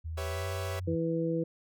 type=tone with pitch glide; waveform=sine; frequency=80.6 to 91.52 Hz; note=E2 to F#2; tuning=-38 to -18 cents; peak=-34 dBFS; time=0.04-0.96 s; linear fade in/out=20 ms; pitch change=+220 cents; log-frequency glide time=0.24-0.44 s
type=chord; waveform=sawtooth; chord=C# half-diminished seventh; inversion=second; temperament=equal; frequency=392 / 493.9 / 554.4 / 659.3 Hz; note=G4 / B4 / C#5 / E5; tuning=0 / 0 / 0 / 0 cents; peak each=-38 / -38 / -36 / -38 dBFS; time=0.17-0.8 s; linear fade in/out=10 ms
type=harmonic tone; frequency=164.81 Hz; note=E3; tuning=in tune; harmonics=1 / 2 / 3; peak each=-32 / -32 / -32 dBFS; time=0.87-1.44 s; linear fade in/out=10 ms
effects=none